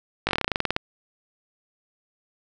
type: slowing click train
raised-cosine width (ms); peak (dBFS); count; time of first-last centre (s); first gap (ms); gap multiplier
0.3; -6; 15; 0.27-0.764; 19; 1.09
effects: none